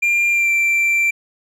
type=tone with pitch glide; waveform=triangle; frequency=2392 to 2351 Hz; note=D7 to D7; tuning=+31 to +1 cents; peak=-12 dBFS; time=0.02-1.11 s; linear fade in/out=10 ms; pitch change=-30 cents; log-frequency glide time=0.3-0.5 s; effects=none